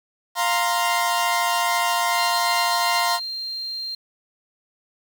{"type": "chord", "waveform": "sawtooth", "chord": "F suspended fourth", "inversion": "none", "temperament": "equal", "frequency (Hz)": [698.5, 932.3, 1046.5], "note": ["F5", "Bb5", "C6"], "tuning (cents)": [0, 0, 0], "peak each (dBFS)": -20, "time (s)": [0.35, 3.2], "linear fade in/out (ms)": 50}
{"type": "tone", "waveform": "sine", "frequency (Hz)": 4178, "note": "C8", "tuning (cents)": -3, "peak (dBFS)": -27, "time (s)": [2.15, 3.95], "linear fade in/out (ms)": 5}
{"effects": ["8-bit"]}